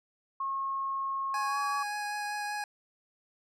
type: tone with pitch glide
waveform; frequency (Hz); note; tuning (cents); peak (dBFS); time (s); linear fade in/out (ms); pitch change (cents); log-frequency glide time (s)
sine; 1085 to 1134.3; C#6 to C#6; -37 to +39; -30; 0.4-1.83; 5; +76; 1.43-1.6
type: tone with vibrato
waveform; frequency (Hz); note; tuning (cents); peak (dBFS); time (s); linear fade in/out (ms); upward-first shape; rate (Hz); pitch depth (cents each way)
25% pulse; 830.6; G#5; 0; -29; 1.34-2.64; 2; triangle; 5.2; 11
effects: low-pass 10000 Hz 12 dB/octave